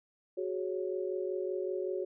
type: chord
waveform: sine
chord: F# suspended second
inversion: none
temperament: equal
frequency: 370 / 415.3 / 554.4 Hz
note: F#4 / G#4 / C#5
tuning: 0 / 0 / 0 cents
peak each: -34 / -38 / -39 dBFS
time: 0.37-2.05 s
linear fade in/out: 10 ms
effects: none